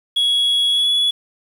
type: tone with pitch glide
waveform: sine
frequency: 3343 to 3392 Hz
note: G#7 to G#7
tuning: +11 to +36 cents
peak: -11 dBFS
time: 0.16-1.11 s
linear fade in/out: 10 ms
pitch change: +25 cents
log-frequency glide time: 0.69-0.88 s
effects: tanh soft clip ceiling -13 dBFS + 7-bit